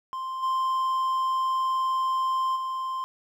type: tone with level steps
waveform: triangle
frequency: 1046.5 Hz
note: C6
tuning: in tune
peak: -28 / -21 / -26 dBFS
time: 0.13-3.04 s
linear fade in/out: 0 ms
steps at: 0.42 / 2.55 s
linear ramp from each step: 20 ms
effects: none